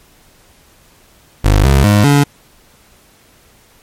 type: tone with pitch steps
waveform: 25% pulse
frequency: 50.9 / 68.5 / 103.3 / 143.1 Hz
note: G#1 / C#2 / G#2 / D3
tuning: -34 / -20 / -9 / -45 cents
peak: -3 dBFS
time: 1.44-2.24 s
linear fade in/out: 10 ms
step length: 200 ms
effects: pink hiss -48 dBFS RMS until 3.82 s + MP3 64 kbps